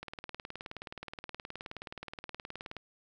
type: click train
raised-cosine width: 0.3 ms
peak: -25 dBFS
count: 53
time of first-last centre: 0.03-2.767 s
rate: 19 Hz
effects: none